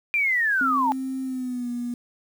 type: linear sweep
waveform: sine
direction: down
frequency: 2411 to 832 Hz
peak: -19 dBFS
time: 0.14-0.92 s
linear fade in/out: 0 ms
type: tone with pitch glide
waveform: sine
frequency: 263.3 to 241.4 Hz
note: C4 to B3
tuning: +11 to -39 cents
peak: -26 dBFS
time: 0.61-1.94 s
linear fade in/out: 2 ms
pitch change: -150 cents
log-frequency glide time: 1.23-1.69 s
effects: 8-bit